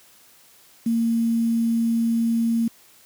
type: tone with quantisation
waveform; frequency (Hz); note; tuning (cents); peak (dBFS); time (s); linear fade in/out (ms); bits
sine; 230; A#3; -23; -18; 0.86-2.68; 5; 7
effects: white hiss -53 dBFS RMS until 3.05 s + high-pass 60 Hz 12 dB/octave